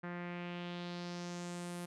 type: tone with low-pass filter sweep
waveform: sawtooth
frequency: 175.2 Hz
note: F3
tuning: 6 cents sharp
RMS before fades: -43 dBFS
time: 0.03-1.86 s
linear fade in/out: 10 ms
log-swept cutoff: 1700 to 11000 Hz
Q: 2.5
effects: none